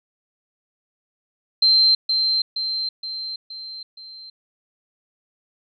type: tone with echo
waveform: sine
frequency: 4127 Hz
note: C8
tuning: 25 cents flat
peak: -12 dBFS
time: 1.62-1.95 s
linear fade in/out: 5 ms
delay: 470 ms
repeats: 5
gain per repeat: -5 dB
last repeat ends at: 4.3 s
effects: none